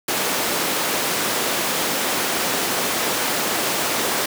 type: high-pass noise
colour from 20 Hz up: pink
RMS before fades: -22 dBFS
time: 0.08-4.26 s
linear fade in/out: 5 ms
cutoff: 300 Hz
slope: 12 dB/octave
effects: none